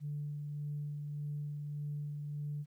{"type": "tone with tremolo", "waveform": "sine", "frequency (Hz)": 146.83, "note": "D3", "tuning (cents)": 0, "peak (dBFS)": -35, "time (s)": [0, 2.66], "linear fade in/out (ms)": 50, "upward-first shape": "sine", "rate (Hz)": 1.7, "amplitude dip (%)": 30, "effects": ["tanh soft clip ceiling -31 dBFS", "12-bit"]}